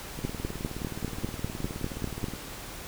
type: two click trains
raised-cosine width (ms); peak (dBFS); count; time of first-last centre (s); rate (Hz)
3; -16 / -23; 11 / 42; 0.25-2.242 / 0.19-2.337; 5.02 / 19.1
effects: pink hiss -41 dBFS RMS until 2.87 s